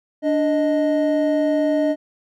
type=tone pair together; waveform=triangle; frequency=293.7 / 622.3 Hz; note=D4 / D#5; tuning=0 / 0 cents; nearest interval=octave + minor second; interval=1300 cents; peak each=-17 dBFS; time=0.22-1.96 s; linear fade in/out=50 ms; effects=none